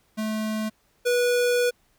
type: tone pair in turn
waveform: square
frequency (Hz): 216.7 / 487.8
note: A3 / B4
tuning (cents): -26 / -21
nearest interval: octave + major second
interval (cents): 1405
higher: second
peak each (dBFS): -26 / -20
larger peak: second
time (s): 0.17-0.7 / 1.05-1.71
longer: second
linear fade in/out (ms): 20
effects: pink hiss -65 dBFS RMS until 1.98 s

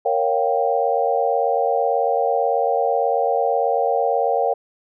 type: chord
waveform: sine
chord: G half-diminished seventh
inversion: first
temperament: equal with one note detuned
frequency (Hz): 466.2 / 554.4 / 705.8 / 784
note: Bb4 / Db5 / F5 / G5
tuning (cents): 0 / 0 / +18 / 0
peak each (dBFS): -22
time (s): 0.05-4.54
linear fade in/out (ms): 10
effects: none

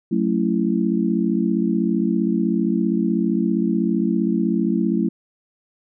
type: chord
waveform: sine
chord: F# minor seventh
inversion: none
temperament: just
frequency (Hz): 185 / 222 / 277.5 / 333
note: F#3 / A3 / C#4 / E4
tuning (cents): 0 / +16 / +2 / +18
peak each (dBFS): -22 / -21 / -25 / -23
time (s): 0.11-5.09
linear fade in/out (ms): 10
effects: none

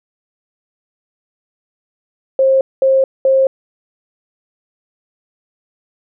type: tone bursts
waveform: sine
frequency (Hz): 533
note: C5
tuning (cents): +32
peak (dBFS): -8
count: 3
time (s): 2.39-3.47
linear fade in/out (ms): 2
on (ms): 220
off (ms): 210
effects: none

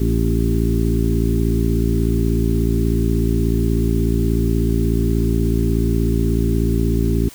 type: harmonic tone with a mistuned harmonic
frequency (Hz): 56.5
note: A1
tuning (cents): +47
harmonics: 1 / 2 / 3 / 4 / 5 / 6 / 7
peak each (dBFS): -18 / -21 / -23 / -24 / -25 / -26 / -26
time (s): 0-7.29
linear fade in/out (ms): 5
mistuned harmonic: 5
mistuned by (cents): -30
effects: white hiss -41 dBFS RMS until 7.34 s

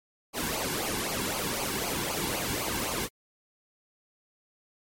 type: noise with flanger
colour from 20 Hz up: pink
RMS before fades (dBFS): -31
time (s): 0.33-3.09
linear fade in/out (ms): 50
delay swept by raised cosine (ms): 0.54 to 1.64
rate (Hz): 3.9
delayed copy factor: -0.75
effects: MP3 64 kbps

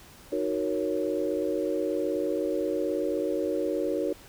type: chord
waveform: sine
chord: D# minor seventh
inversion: none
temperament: equal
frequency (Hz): 311.1 / 370 / 466.2 / 554.4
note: D#4 / F#4 / A#4 / C#5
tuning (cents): 0 / 0 / 0 / 0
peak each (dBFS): -31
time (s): 0.32-4.13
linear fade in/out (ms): 5
effects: pink hiss -51 dBFS RMS until 4.28 s

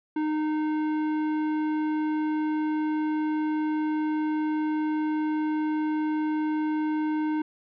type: tone with tanh clipping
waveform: sine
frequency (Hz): 307.5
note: D#4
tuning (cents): -20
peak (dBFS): -26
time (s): 0.16-7.42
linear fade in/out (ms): 5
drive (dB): 13
effects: none

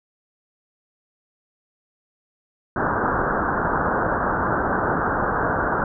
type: low-pass noise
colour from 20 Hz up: white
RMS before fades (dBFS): -22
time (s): 2.76-5.84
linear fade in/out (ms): 2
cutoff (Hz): 1600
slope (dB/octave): 96
effects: none

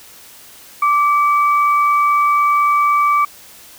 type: tone pair together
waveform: sine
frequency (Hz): 1169 / 2279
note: D6 / C#7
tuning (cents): -8 / +47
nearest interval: octave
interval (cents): 1155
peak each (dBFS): -11 / -22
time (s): 0.82-3.25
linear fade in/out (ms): 5
effects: white hiss -41 dBFS RMS until 3.78 s

